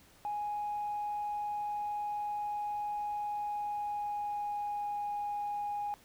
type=tone with pitch glide; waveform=sine; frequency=830.6 to 823.9 Hz; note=G#5 to G#5; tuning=0 to -14 cents; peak=-32 dBFS; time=0.25-5.94 s; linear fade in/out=0 ms; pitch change=-14 cents; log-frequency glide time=3.2-5 s; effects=tanh soft clip ceiling -29 dBFS + pink hiss -61 dBFS RMS until 6.04 s